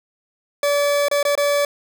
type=tone with dropouts; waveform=40% pulse; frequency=575 Hz; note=D5; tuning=37 cents flat; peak=-15 dBFS; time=0.63-1.65 s; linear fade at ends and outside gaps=2 ms; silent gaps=1.084-1.113 / 1.229-1.251 / 1.353-1.376 s; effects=none